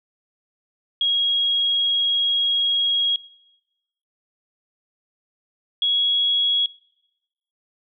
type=tone pair in turn; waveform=sine; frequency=3293 / 3331 Hz; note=G#7 / G#7; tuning=-15 / +4 cents; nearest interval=unison; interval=19 cents; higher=second; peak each=-17 dBFS; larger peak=neither; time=1.01-3.16 / 5.82-6.66 s; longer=first; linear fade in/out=2 ms; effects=noise-tail reverb RT60 1.0 s tail -23 dB re dry